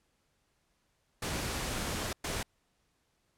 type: noise bursts at uneven times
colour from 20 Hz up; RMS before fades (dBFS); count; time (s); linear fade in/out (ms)
pink; -35; 2; 1.22-2.13 / 2.24-2.43; 5
effects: pink hiss -75 dBFS RMS until 3.37 s + low-pass 11000 Hz 12 dB/octave